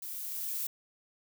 violet noise with level ramp, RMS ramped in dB -41 to -34 dBFS, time 0.02-0.67 s, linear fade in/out 5 ms, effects none

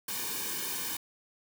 white noise with comb filter, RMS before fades -35 dBFS, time 0.08-0.97 s, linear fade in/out 5 ms, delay 1.5 ms, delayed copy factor -1, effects none

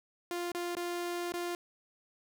sawtooth tone with dropouts, 349.2 Hz, F4, in tune, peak -30 dBFS, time 0.31-1.55 s, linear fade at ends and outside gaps 1 ms, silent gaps 0.518-0.548 / 0.752-0.768 / 1.321-1.339 s, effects none

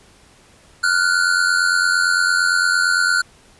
square tone pair together, 1406 / 1494.8 Hz, F6 / F#6, +11 / +17 cents, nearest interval minor second, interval 106 cents, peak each -18 dBFS, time 0.83-3.22 s, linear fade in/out 10 ms, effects pink hiss -50 dBFS RMS until 3.59 s + resampled to 24000 Hz

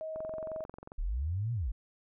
sine tone, 633 Hz, D#5, 30 cents sharp, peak -36 dBFS, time 0.01-0.64 s, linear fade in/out 0 ms
click train, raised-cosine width 1 ms, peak -31 dBFS, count 18, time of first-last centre 0.16-0.919 s, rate 22.4 Hz
sine linear two-way sweep, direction up then down, 30.87 to 122.4 to 40.26 Hz, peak -30 dBFS, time 0.98-1.72 s, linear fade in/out 10 ms, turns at 1.53 s
effects none

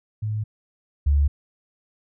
sine tone pair in turn, 107.3 / 71.61 Hz, A2 / D2, -43 / -43 cents, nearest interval perfect fifth, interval 700 cents, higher first, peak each -23 / -15 dBFS, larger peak second, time 0.22-0.44 / 1.06-1.28 s, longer neither, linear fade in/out 10 ms, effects none

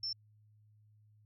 sine tone, 5360 Hz, E8, 28 cents sharp, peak -35 dBFS, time 0.03-0.13 s, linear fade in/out 5 ms, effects added 106 Hz sine -62 dBFS peak until 1.25 s

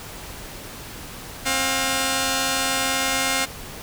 5% pulse tone pair together, 266.2 / 710 Hz, C4 / F5, +30 / +28 cents, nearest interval octave + perfect fourth, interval 1698 cents, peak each -12 dBFS, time 1.45-3.46 s, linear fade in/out 20 ms, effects pink hiss -37 dBFS RMS until 3.82 s

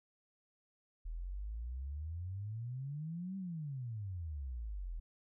sine exponential two-way sweep, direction up then down, 39 to 196 to 39 Hz, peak -39 dBFS, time 1.05-5 s, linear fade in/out 10 ms, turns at 3.37 s, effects none

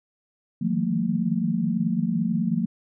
sine tone cluster, 156.8 / 162.5 / 179.2 / 210.2 / 228.4 Hz, D#3 / E3 / F3 / G#3 / A#3, +14 / -24 / +45 / +21 / -35 cents, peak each -32 / -34 / -25 / -30 / -25 dBFS, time 0.61-2.66 s, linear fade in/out 10 ms, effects none

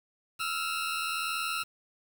20% pulse tone pair together, 1302.2 / 1383 Hz, E6 / F6, -22 / -17 cents, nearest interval minor second, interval 105 cents, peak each -28 dBFS, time 0.39-1.64 s, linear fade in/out 20 ms, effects 8-bit

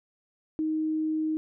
sine tone, 312.9 Hz, D#4, 10 cents sharp, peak -25 dBFS, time 0.59-1.37 s, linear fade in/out 0 ms, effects none

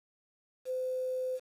sine tone with quantisation, 512 Hz, C5, 38 cents flat, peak -31 dBFS, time 0.65-1.4 s, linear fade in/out 50 ms, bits 9, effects resampled to 32000 Hz

